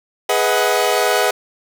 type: chord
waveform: sawtooth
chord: G# minor seventh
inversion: none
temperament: equal with one note detuned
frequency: 415.3 / 493.9 / 634.2 / 740 Hz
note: G#4 / B4 / D#5 / F#5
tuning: 0 / 0 / +33 / 0 cents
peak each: -16 dBFS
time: 0.29-1.31 s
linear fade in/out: 5 ms
effects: none